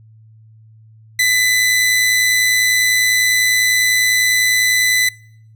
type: tone with amplitude modulation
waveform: sawtooth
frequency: 2002 Hz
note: B6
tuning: 23 cents sharp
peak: -7 dBFS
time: 1.19-5.09 s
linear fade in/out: 5 ms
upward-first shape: sine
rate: 110 Hz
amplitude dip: 30%
effects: noise-tail reverb RT60 0.7 s tail -25 dB re dry + added 110 Hz sine -42 dBFS peak until 5.55 s